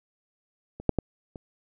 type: clicks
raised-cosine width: 2 ms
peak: -25 / -6 / -11 / -26 dBFS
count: 4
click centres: 0.8 / 0.893 / 0.987 / 1.358 s
effects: none